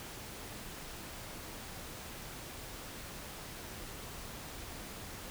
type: silence
effects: pink hiss -46 dBFS RMS until 5.3 s